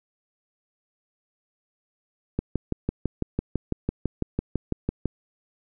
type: click train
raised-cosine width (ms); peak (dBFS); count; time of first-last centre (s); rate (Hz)
3; -11; 17; 2.39-5.057; 6
effects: none